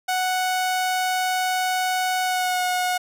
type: tone with pitch glide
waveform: sawtooth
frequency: 740 to 728.1 Hz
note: F#5 to F#5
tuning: 0 to -28 cents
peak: -17 dBFS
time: 0.08-2.98 s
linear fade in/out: 10 ms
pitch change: -28 cents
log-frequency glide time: 2.23-2.63 s
effects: none